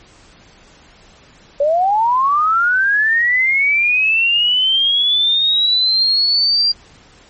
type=linear sweep; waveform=sine; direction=up; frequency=554.4 to 4771 Hz; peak=-11 dBFS; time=1.6-6.72 s; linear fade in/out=5 ms; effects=pink hiss -46 dBFS RMS until 7.29 s + MP3 32 kbps